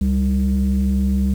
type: tone pair together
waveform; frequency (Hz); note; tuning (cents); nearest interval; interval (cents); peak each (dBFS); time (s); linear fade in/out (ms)
sine; 69.15 / 196; C#2 / G3; -4 / 0; octave + tritone; 1804; -16; 0.01-1.34; 5
effects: tanh soft clip ceiling -11 dBFS + 7-bit